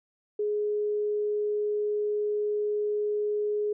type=tone; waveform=sine; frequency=418.2 Hz; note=G#4; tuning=12 cents sharp; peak=-25 dBFS; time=0.39-3.73 s; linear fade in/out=5 ms; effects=none